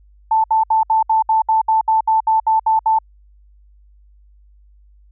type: tone bursts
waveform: sine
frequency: 883 Hz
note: A5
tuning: 6 cents sharp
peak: -11 dBFS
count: 14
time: 0.31-2.988 s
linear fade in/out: 5 ms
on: 130 ms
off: 66 ms
effects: added 50 Hz sine -46 dBFS peak until 5.11 s